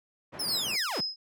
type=band-pass noise; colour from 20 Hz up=pink; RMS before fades=-43 dBFS; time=0.32-0.77 s; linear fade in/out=20 ms; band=160 to 1700 Hz; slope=12 dB/octave
type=linear sweep; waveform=sawtooth; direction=down; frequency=5440 to 83.8 Hz; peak=-27 dBFS; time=0.39-1.01 s; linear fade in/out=10 ms
type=tone with tremolo; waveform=sine; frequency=5090 Hz; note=D#8; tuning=39 cents sharp; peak=-27 dBFS; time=0.48-1.16 s; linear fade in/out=5 ms; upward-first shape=triangle; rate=4.1 Hz; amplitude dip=95%
effects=none